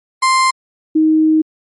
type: tone pair in turn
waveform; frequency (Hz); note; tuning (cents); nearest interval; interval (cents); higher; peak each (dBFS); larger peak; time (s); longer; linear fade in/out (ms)
35% pulse / sine; 1047 / 313.8; C6 / D#4; +1 / +15; octave + major sixth; 2086; first; -8; neither; 0.22-0.51 / 0.95-1.42; second; 10
effects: MP3 48 kbps